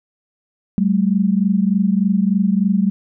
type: tone pair together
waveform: sine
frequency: 190.56 / 213.9 Hz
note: G3 / A3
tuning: -49 / -49 cents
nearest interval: major second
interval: 200 cents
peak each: -15 / -17 dBFS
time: 0.78-2.9 s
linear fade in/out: 0 ms
effects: none